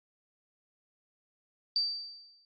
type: tone with exponential decay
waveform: sine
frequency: 4646 Hz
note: D8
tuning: 20 cents flat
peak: -24 dBFS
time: 1.76-2.45 s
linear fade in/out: 1 ms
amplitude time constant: 150 ms
effects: AAC 48 kbps